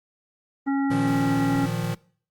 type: harmonic tone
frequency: 275.5 Hz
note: C#4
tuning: 11 cents flat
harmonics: 1 / 3 / 5 / 7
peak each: -21 / -31 / -35 / -38 dBFS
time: 0.66-1.67 s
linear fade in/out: 20 ms
type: chord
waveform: square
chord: Bb suspended fourth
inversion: none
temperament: equal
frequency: 116.54 / 155.56 / 174.61 Hz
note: Bb2 / Eb3 / F3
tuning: 0 / 0 / 0 cents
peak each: -30 dBFS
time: 0.9-1.95 s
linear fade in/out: 10 ms
effects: noise-tail reverb RT60 0.5 s tail -23 dB re dry + Opus 32 kbps